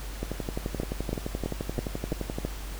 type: two click trains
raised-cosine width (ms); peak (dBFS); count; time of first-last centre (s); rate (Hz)
2; -17 / -15; 26 / 6; 0.23-2.385 / 0.8-2.45; 11.6 / 3.03
effects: added 49 Hz sine -35 dBFS peak until 2.79 s + pink hiss -43 dBFS RMS until 2.79 s